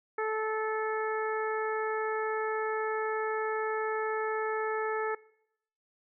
harmonic tone, 436.1 Hz, A4, 15 cents flat, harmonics 1 / 2 / 3 / 4 / 5, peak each -31 / -36 / -36 / -38 / -43 dBFS, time 0.18-5.15 s, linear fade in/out 5 ms, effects noise-tail reverb RT60 0.8 s tail -23 dB re dry

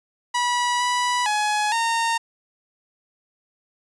sawtooth tone with pitch steps, 974 / 983 / 842 / 919 Hz, B5 / B5 / G#5 / A#5, -24 / -8 / +24 / -25 cents, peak -16 dBFS, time 0.34-2.18 s, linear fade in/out 10 ms, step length 460 ms, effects resampled to 22050 Hz

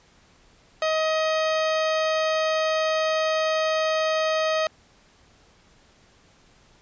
harmonic tone with a mistuned harmonic, 631 Hz, D#5, 24 cents sharp, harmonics 1 / 2 / 3 / 4 / 5 / 6 / 7 / 8 / 10, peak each -22 / -28 / -32 / -34 / -36 / -38 / -39 / -40 / -42 dBFS, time 0.82-4.67 s, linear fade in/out 2 ms, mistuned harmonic 8, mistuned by -24 cents, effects pink hiss -57 dBFS RMS until 6.81 s + resampled to 16000 Hz

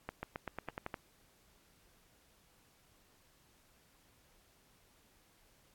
accelerating click train, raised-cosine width 0.5 ms, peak -24 dBFS, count 9, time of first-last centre 0.09-0.942 s, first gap 140 ms, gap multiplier 0.92, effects pink hiss -68 dBFS RMS until 5.74 s + AAC 64 kbps

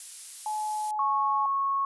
violet noise, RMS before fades -36 dBFS, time 0-0.91 s, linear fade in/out 2 ms
sine tone with pitch glide, 854 to 848.6 Hz, G#5 to G#5, +48 to +37 cents, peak -28 dBFS, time 0.46-1.46 s, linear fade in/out 2 ms, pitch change -11 cents, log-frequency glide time 0.58-1.21 s
sine tone, 1100 Hz, C#6, 14 cents flat, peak -24 dBFS, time 0.99-1.85 s, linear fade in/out 2 ms
effects resampled to 24000 Hz

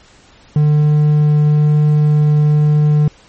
triangle tone, 149.9 Hz, D3, 36 cents sharp, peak -6 dBFS, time 0.56-3.08 s, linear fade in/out 2 ms, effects pink hiss -46 dBFS RMS until 3.28 s + MP3 32 kbps

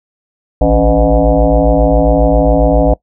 sine tone with frequency modulation, 281.2 Hz, C#4, 25 cents sharp, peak -6 dBFS, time 0.61-2.94 s, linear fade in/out 5 ms, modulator 111 Hz, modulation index 3.9, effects noise-tail reverb RT60 0.1 s tail -22 dB re dry

